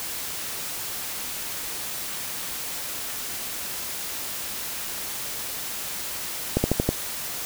slowing click train, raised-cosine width 2 ms, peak -6 dBFS, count 5, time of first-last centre 6.57-6.89 s, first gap 70 ms, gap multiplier 1.09, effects white hiss -32 dBFS RMS until 7.45 s

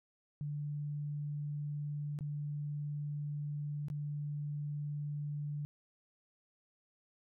sine tone with dropouts, 146.83 Hz, D3, in tune, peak -36 dBFS, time 0.41-5.65 s, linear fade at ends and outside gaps 0 ms, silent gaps 2.189-2.208 / 3.884-3.901 s, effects none

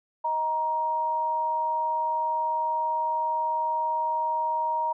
sine tone pair together, 628 / 941 Hz, D#5 / A#5, +16 / +16 cents, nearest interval perfect fifth, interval 700 cents, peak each -34 / -24 dBFS, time 0.24-4.93 s, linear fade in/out 10 ms, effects none

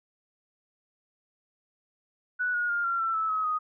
sine tone with pitch steps, 1478 / 1442.6 / 1408 / 1374.3 / 1341.3 / 1309.2 / 1277.8 / 1247.2 Hz, F#6 / F#6 / F6 / F6 / E6 / E6 / D#6 / D#6, -2 / -44 / +14 / -28 / +30 / -12 / +46 / +4 cents, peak -25 dBFS, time 2.39-3.59 s, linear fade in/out 20 ms, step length 150 ms, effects none

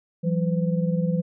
sine tone cluster, 168.8 / 188.5 / 506 Hz, E3 / F#3 / B4, +41 / +32 / +42 cents, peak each -22 / -26 / -30 dBFS, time 0.23-1.22 s, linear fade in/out 20 ms, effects none

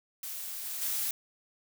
blue noise with level steps, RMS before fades -39 / -37 / -32 dBFS, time 0.23-1.11 s, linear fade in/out 2 ms, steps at 0.65 / 0.81 s, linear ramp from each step 10 ms, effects none

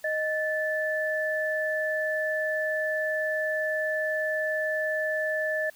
sine tone pair together, 622.3 / 1750 Hz, D#5 / A6, 0 / -10 cents, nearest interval octave + tritone, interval 1790 cents, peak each -28 dBFS, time 0.04-5.7 s, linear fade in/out 5 ms, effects white hiss -56 dBFS RMS until 5.75 s

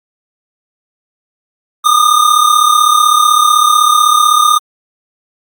square tone pair together, 1200 / 1235.9 Hz, D6 / D#6, +37 / -12 cents, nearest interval minor second, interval 51 cents, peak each -10 dBFS, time 1.84-4.59 s, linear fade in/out 20 ms, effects Opus 48 kbps

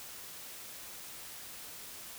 silence, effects white hiss -47 dBFS RMS until 2.18 s

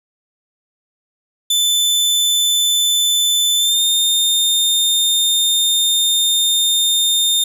sawtooth tone with pitch glide, 3520 to 3640 Hz, A7 to A#7, 0 to -42 cents, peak -10 dBFS, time 1.5-7.44 s, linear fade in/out 5 ms, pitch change +58 cents, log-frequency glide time 3.57-3.81 s, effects none

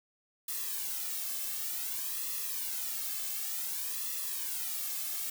blue noise with flanger, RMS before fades -36 dBFS, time 0.48-5.3 s, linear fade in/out 5 ms, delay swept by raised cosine 1.3 to 2.11 ms, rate 0.55 Hz, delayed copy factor -1, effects none

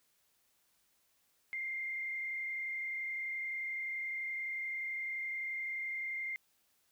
sine tone with frequency modulation, 2107 Hz, C7, 12 cents sharp, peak -36 dBFS, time 1.53-6.36 s, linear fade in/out 0 ms, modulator 31.6 Hz, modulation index 1, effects white hiss -74 dBFS RMS until 6.91 s

